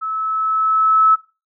sine tone with level ramp, 1300 Hz, E6, 24 cents flat, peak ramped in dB -21 to -8 dBFS, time 0.01-1.16 s, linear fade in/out 20 ms, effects noise-tail reverb RT60 0.3 s tail -18 dB re dry

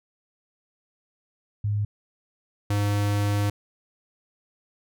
sine / square tone pair in turn, 103.83 / 102.4 Hz, G#2 / G#2, 0 / -24 cents, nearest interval unison, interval 24 cents, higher first, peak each -22 dBFS, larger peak neither, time 1.64-1.85 / 2.7-3.5 s, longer second, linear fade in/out 5 ms, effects none

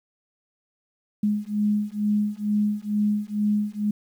sine beating tone pair, 207.7 / 209.9 Hz, G#3 / G#3, 0 / +19 cents, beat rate 2.2 Hz, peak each -24 / -24 dBFS, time 1.23-3.91 s, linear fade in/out 5 ms, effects 9-bit

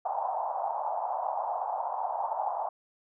white band-pass noise, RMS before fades -32 dBFS, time 0.05-2.69 s, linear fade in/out 5 ms, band 680 to 910 Hz, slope 48 dB/octave, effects none

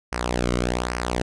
sawtooth tone with flanger, 60.8 Hz, B1, 26 cents flat, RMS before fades -25 dBFS, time 0.12-1.22 s, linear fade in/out 5 ms, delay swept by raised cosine 0.27 to 1.18 ms, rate 1.2 Hz, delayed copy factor -0.75, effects resampled to 22050 Hz

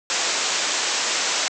white low-pass noise, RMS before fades -23 dBFS, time 0.1-1.48 s, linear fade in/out 0 ms, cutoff 7700 Hz, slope 96 dB/octave, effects high-pass 400 Hz 12 dB/octave

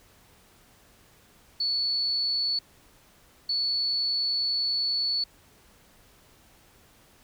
sine tone bursts at uneven times, 4435 Hz, C#8, in tune, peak -24 dBFS, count 2, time 1.6-2.59 / 3.49-5.24 s, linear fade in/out 5 ms, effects pink hiss -58 dBFS RMS until 7.23 s

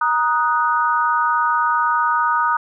sine chord, D# minor, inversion second, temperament equal with one note detuned, 941 / 1244.5 / 1480 Hz, A#5 / D#6 / F#6, +16 / 0 / 0 cents, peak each -19 / -18 / -22 dBFS, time 0.01-2.57 s, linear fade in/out 5 ms, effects none

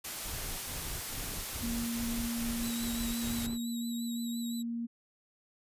white noise, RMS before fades -39 dBFS, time 0.04-3.47 s, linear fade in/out 10 ms
brown noise bursts, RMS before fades -41 dBFS, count 8, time 0.23-3.582 s, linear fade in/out 50 ms, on 370 ms, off 56 ms
sine tone, 233.8 Hz, A#3, 5 cents sharp, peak -33 dBFS, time 1.62-4.87 s, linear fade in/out 20 ms
20% pulse tone with vibrato, 3888 Hz, B7, 28 cents flat, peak -37 dBFS, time 2.62-4.63 s, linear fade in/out 20 ms, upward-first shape sine, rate 5.8 Hz, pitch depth 47 cents each way
effects resampled to 32000 Hz

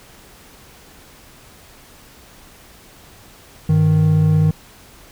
triangle tone pair together, 99.45 / 155.56 Hz, G2 / D#3, +25 / 0 cents, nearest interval minor sixth, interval 775 cents, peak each -16 / -10 dBFS, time 3.69-4.51 s, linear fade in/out 5 ms, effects pink hiss -45 dBFS RMS until 5.11 s

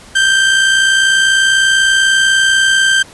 30% pulse tone with amplitude modulation, 1568 Hz, G6, in tune, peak -4 dBFS, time 0.15-3.03 s, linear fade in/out 10 ms, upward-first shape sine, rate 60.1 Hz, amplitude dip 40%, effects pink hiss -38 dBFS RMS until 3.13 s + resampled to 24000 Hz

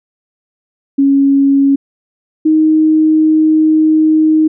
sine tone pair in turn, 276.6 / 312.7 Hz, C#4 / D#4, -4 / +9 cents, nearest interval major second, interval 213 cents, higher second, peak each -6 dBFS, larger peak neither, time 0.98-1.76 / 2.45-4.48 s, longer second, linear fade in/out 10 ms, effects none

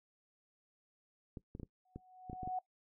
clicks, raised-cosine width 3 ms, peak -32 dBFS, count 9, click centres 1.372 / 1.551 / 1.598 / 1.632 / 1.96 / 2.298 / 2.331 / 2.432 / 2.475 s
sine tone with exponential growth, 740 Hz, F#5, in tune, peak -33 dBFS, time 1.85-2.59 s, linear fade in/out 5 ms, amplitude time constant 160 ms
effects noise-tail reverb RT60 0.1 s tail -19 dB re dry

